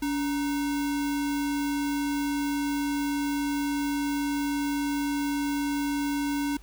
sine tone with sample-and-hold, 285.7 Hz, D4, 48 cents flat, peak -25 dBFS, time 0.02-6.57 s, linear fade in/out 5 ms, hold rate 1225 Hz, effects added 50 Hz sine -47 dBFS peak until 6.62 s + pink hiss -57 dBFS RMS until 6.62 s

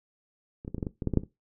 clicks, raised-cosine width 3 ms, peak -29 / -22 / -20 / -22 / -17 / -19 / -19 / -13 / -15 / -8 / -27 dBFS, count 11, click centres 0.649 / 0.679 / 0.746 / 0.782 / 0.828 / 0.868 / 1.022 / 1.073 / 1.137 / 1.173 / 1.235 s, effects noise-tail reverb RT60 0.2 s tail -17 dB re dry

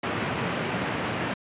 pink band-pass noise, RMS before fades -29 dBFS, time 0.03-1.34 s, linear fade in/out 5 ms, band 110 to 2900 Hz, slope 24 dB/octave, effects resampled to 8000 Hz

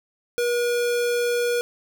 square tone, 480.7 Hz, B4, 47 cents flat, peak -21 dBFS, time 0.38-1.61 s, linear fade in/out 0 ms, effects 10-bit

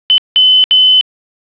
sine tone bursts at uneven times, 3031 Hz, F#7, 41 cents sharp, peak -4 dBFS, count 3, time 0.1-0.18 / 0.36-0.64 / 0.71-1.01 s, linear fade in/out 0 ms, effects resampled to 8000 Hz + 7-bit

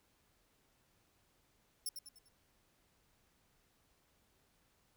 10% pulse tone with echo, 5400 Hz, E8, 41 cents sharp, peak -31 dBFS, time 1.86-1.89 s, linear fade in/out 2 ms, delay 99 ms, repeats 4, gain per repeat -7 dB, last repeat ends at 2.286 s, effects pink hiss -74 dBFS RMS until 4.96 s

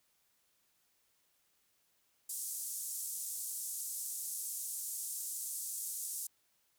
pink band-pass noise, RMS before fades -41 dBFS, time 2.29-6.27 s, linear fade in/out 5 ms, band 7400 to 13000 Hz, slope 24 dB/octave, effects white hiss -75 dBFS RMS until 6.78 s

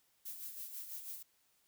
violet noise with tremolo, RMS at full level -44 dBFS, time 0.25-1.23 s, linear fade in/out 10 ms, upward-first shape sine, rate 6.1 Hz, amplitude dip 55%, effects white hiss -74 dBFS RMS until 1.67 s

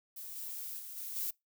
violet noise with level steps, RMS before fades -45 / -42 / -46 / -42 / -36 dBFS, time 0.16-1.31 s, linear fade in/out 10 ms, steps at 0.35 / 0.78 / 0.96 / 1.15 s, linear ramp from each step 20 ms, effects noise-tail reverb RT60 0.2 s tail -25 dB re dry

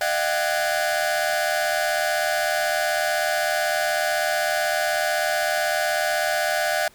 45% pulse tone cluster, 609 / 689 / 765 / 1482 / 1672 Hz, D#5 / F5 / G5 / F#6 / G#6, -37 / -24 / -42 / +2 / +11 cents, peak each -26 / -26 / -29 / -28 / -29 dBFS, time 0.01-6.88 s, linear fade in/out 2 ms, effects pink hiss -53 dBFS RMS until 6.94 s

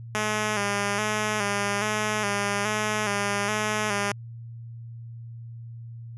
5% pulse tone with vibrato, 207.7 Hz, G#3, in tune, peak -13 dBFS, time 0.15-4.12 s, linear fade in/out 0 ms, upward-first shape square, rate 1.2 Hz, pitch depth 46 cents each way, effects added 116 Hz sine -37 dBFS peak until 6.17 s + resampled to 24000 Hz

